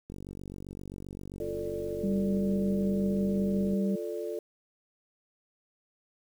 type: click train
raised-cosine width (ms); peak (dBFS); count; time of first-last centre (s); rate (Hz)
3; -29; 174; 0.1-3.734; 47.6
type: chord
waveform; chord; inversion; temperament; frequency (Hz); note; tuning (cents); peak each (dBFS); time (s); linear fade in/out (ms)
sine; D minor; first; equal; 349.2 / 440 / 587.3; F4 / A4 / D5; 0 / 0 / 0; -37 / -35 / -38; 1.4-4.39; 2
type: tone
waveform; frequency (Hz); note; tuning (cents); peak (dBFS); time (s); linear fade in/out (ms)
sine; 196; G3; 0; -26; 2.03-3.96; 10
effects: 9-bit